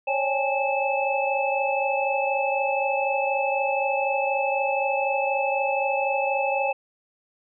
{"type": "tone cluster", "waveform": "sine", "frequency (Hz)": [546, 570, 805, 858, 2614], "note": ["C#5", "C#5", "G5", "A5", "E7"], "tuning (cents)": [-26, 48, 46, -44, -15], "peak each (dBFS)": [-26, -32, -26, -31, -28], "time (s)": [0.07, 6.73], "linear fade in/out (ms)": 10, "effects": []}